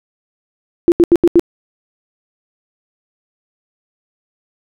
sine tone bursts, 342.7 Hz, F4, 33 cents flat, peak -4 dBFS, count 5, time 0.88-1.395 s, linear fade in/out 0 ms, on 39 ms, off 80 ms, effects none

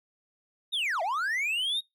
triangle linear two-way sweep, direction down then up, 3800 to 622.3 to 3800 Hz, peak -25 dBFS, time 0.72-1.81 s, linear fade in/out 20 ms, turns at 1.02 s, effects noise-tail reverb RT60 0.2 s tail -25 dB re dry

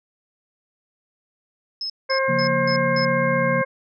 sine tone bursts, 5180 Hz, E8, 31 cents flat, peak -25 dBFS, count 5, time 1.81-3.05 s, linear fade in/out 2 ms, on 88 ms, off 200 ms
harmonic tone, 533 Hz, C5, 32 cents sharp, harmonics 1 / 2 / 3 / 4, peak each -21 / -25 / -26 / -27 dBFS, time 2.09-3.65 s, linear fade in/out 20 ms
sine chord, Bb minor, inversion first, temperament equal, 138.59 / 174.61 / 233.1 Hz, Db3 / F3 / Bb3, 0 / 0 / 0 cents, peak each -27 dBFS, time 2.28-3.62 s, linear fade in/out 10 ms
effects none

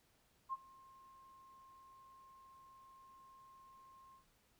sine tone with ADSR envelope, 1064 Hz, C6, 29 cents sharp, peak -36 dBFS, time 0.49-4.25 s, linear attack 39 ms, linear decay 32 ms, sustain -23 dB, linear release 110 ms, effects pink hiss -74 dBFS RMS until 4.59 s

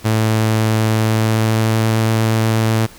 sawtooth tone with pitch glide, 110 to 111.47 Hz, A2 to A2, 0 to +23 cents, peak -9 dBFS, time 0.04-2.87 s, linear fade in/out 20 ms, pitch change +23 cents, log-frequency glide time 0.91-1.96 s, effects pink hiss -41 dBFS RMS until 2.98 s

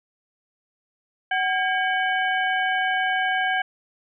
harmonic tone with a mistuned harmonic, 751 Hz, F#5, 26 cents sharp, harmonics 1 / 2 / 3 / 4, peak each -24 / -23 / -31 / -32 dBFS, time 1.31-3.62 s, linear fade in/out 5 ms, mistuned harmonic 2, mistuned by +130 cents, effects none

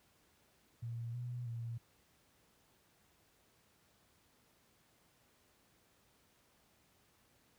sine tone with pitch steps, 116.9 / 122.3 / 116.6 Hz, A#2 / B2 / A#2, +5 / -16 / +1 cents, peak -39 dBFS, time 0.82-1.78 s, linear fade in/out 10 ms, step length 320 ms, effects pink hiss -71 dBFS RMS until 7.58 s + high-pass 60 Hz 12 dB/octave

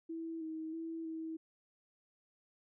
sine tone with pitch steps, 327.7 / 317.9 / 327.3 / 322 Hz, E4 / D#4 / E4 / E4, -10 / +37 / -12 / -41 cents, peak -39 dBFS, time 0.09-1.37 s, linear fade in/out 10 ms, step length 320 ms, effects none

